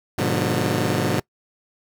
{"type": "chord", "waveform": "15% pulse", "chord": "G# diminished seventh", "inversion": "none", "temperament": "just", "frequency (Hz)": [103.83, 124.59, 149.51, 179.41], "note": ["G#2", "B2", "D3", "F3"], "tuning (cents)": [0, 16, 31, 47], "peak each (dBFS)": -19, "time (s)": [0.18, 1.2], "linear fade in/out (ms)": 5, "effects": ["noise-tail reverb RT60 0.1 s tail -23 dB re dry"]}